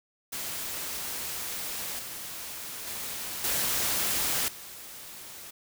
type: noise with level steps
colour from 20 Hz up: white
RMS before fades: -35 / -39 / -36 / -28 / -44 dBFS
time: 0.32-5.51 s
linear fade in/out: 10 ms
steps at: 1.99 / 2.87 / 3.44 / 4.48 s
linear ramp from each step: 2 ms
effects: none